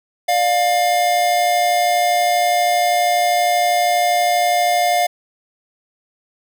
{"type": "tone pair together", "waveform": "square", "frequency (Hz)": [594.5, 707], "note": ["D5", "F5"], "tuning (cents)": [21, 21], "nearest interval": "minor third", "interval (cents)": 300, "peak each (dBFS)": [-23, -15], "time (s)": [0.28, 5.07], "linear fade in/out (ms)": 10, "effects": []}